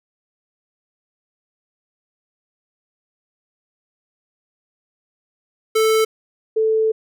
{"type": "tone pair in turn", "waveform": ["square", "sine"], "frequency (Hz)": [440, 440], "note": ["A4", "A4"], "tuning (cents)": [0, 0], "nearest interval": "unison", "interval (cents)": 0, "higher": "neither", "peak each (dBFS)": -14, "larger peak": "neither", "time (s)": [[5.75, 6.05], [6.56, 6.92]], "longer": "second", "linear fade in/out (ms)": 10, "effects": []}